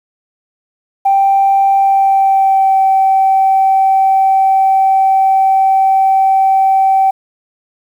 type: tone with pitch glide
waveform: sine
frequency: 784 to 771.4 Hz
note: G5 to G5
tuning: 0 to -28 cents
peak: -6 dBFS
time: 1.05-7.11 s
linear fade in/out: 10 ms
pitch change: -28 cents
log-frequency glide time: 1.77-2.78 s
effects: tanh soft clip ceiling -2 dBFS + 7-bit